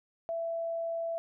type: tone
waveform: sine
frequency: 666 Hz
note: E5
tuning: 18 cents sharp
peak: -31 dBFS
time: 0.29-1.18 s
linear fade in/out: 0 ms
effects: none